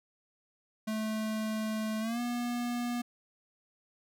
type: tone with pitch glide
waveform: square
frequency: 217.5 to 241.3 Hz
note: A3 to B3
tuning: -20 to -40 cents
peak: -32 dBFS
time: 0.87-3.02 s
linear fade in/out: 10 ms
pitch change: +180 cents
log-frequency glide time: 2-2.2 s
effects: none